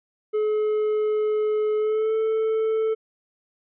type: tone with pitch glide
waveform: triangle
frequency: 427 to 441 Hz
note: G#4 to A4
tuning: +48 to +4 cents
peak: -18 dBFS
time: 0.33-2.95 s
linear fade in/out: 20 ms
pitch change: +56 cents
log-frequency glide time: 1.78-2.14 s
effects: resampled to 8000 Hz